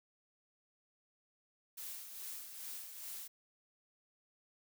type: noise with tremolo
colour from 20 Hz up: blue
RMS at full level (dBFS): -45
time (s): 1.77-3.28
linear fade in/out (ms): 10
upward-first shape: sine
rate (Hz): 2.4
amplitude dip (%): 50
effects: none